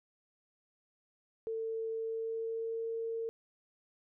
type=tone with pitch glide; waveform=sine; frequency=448.5 to 454.8 Hz; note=A4 to A#4; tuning=+33 to -43 cents; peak=-34 dBFS; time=1.47-3.29 s; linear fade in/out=0 ms; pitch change=+24 cents; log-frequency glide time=1.91-2.87 s; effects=none